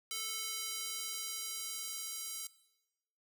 square tone with high-pass filter sweep, 439.3 Hz, A4, 3 cents flat, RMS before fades -41 dBFS, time 0.11-2.47 s, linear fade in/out 2 ms, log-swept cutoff 3400 to 6300 Hz, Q 0.72, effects noise-tail reverb RT60 1.0 s tail -19 dB re dry

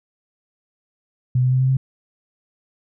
sine tone with pitch steps, 126.1 / 127.64 / 129.2 / 130.77 / 132.37 Hz, B2 / C3 / C3 / C3 / C3, +36 / -43 / -21 / -1 / +20 cents, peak -14 dBFS, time 1.35-1.77 s, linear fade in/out 5 ms, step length 84 ms, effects none

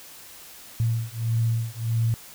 sine beating tone pair, 113.7 / 115.3 Hz, A#2 / A#2, -43 / -19 cents, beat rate 1.6 Hz, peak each -25 dBFS, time 0.8-2.14 s, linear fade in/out 0 ms, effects white hiss -45 dBFS RMS until 2.34 s

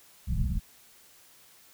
pink low-pass noise, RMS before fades -28 dBFS, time 0.27-0.6 s, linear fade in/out 20 ms, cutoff 210 Hz, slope 96 dB/octave, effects white hiss -57 dBFS RMS until 1.73 s

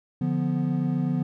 triangle chord, B diminished, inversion first, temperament equal, 146.83 / 174.61 / 246.9 Hz, D3 / F3 / B3, 0 / 0 / 0 cents, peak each -25 dBFS, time 0.21-1.23 s, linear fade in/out 5 ms, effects none

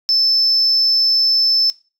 sine tone, 5274 Hz, E8, in tune, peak -11 dBFS, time 0.09-1.7 s, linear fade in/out 0 ms, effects noise-tail reverb RT60 0.3 s tail -18 dB re dry + tanh soft clip ceiling -8 dBFS

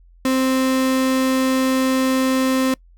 35% pulse tone, 261.6 Hz, C4, in tune, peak -14 dBFS, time 0.25-2.74 s, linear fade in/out 2 ms, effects noise-tail reverb RT60 0.1 s tail -25 dB re dry + added 43 Hz sine -46 dBFS peak until 2.97 s

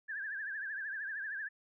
sine tone with vibrato, 1661.2 Hz, G#6, in tune, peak -37 dBFS, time 0.08-1.49 s, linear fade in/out 20 ms, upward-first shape triangle, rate 13 Hz, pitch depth 140 cents each way, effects none

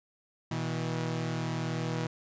sawtooth tone pair together, 121 / 161 Hz, B2 / E3, -35 / -41 cents, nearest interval perfect fourth, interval 494 cents, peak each -30 / -29 dBFS, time 0.51-2.07 s, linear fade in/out 5 ms, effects resampled to 16000 Hz

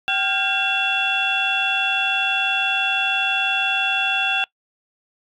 sine tone cluster, 772 / 1409 / 1602 / 2723 / 3413 Hz, G5 / F6 / G6 / F7 / G#7, -27 / +15 / +37 / -44 / +47 cents, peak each -25 / -28 / -27 / -20 / -25 dBFS, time 0.08-4.44 s, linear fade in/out 0 ms, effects noise-tail reverb RT60 0.1 s tail -23 dB re dry + tanh soft clip ceiling -9 dBFS

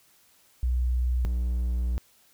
sine / triangle tone pair in turn, 61.74 / 60.57 Hz, B1 / B1, 0 / -33 cents, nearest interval unison, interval 33 cents, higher first, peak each -22 dBFS, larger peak neither, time 0.63-1.25 / 1.25-1.98 s, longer second, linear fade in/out 0 ms, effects white hiss -61 dBFS RMS until 2.33 s

